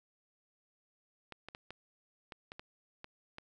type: clicks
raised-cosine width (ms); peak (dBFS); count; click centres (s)
0.3; -29; 9; 1.323 / 1.486 / 1.549 / 1.706 / 2.322 / 2.519 / 2.595 / 3.044 / 3.384
effects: none